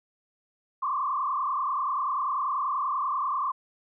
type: tone with frequency modulation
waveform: sine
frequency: 1108.7 Hz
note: C#6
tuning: in tune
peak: -25 dBFS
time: 0.82-3.52 s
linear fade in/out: 10 ms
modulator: 30.3 Hz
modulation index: 2.7
effects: none